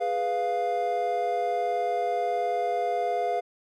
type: chord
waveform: triangle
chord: F diminished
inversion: first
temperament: equal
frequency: 415.3 / 493.9 / 698.5 Hz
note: Ab4 / Cb5 / F5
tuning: 0 / 0 / 0 cents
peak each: -30 / -29 / -24 dBFS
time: 0-3.41 s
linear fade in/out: 20 ms
effects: none